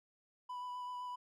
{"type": "tone with vibrato", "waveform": "triangle", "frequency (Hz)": 991, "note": "B5", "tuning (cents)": 6, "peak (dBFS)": -39, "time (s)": [0.49, 1.16], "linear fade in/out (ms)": 10, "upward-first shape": "sine", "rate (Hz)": 7.8, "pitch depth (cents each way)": 13, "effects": []}